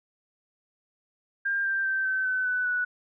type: tone with pitch steps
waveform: sine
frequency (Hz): 1599 / 1577.9 / 1557.1 / 1536.5 / 1516.2 / 1496.2 / 1476.5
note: G6 / G6 / G6 / G6 / F#6 / F#6 / F#6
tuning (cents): +34 / +11 / -12 / -35 / +42 / +19 / -4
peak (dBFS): -24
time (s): 1.45-2.85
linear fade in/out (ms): 10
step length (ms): 200
effects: none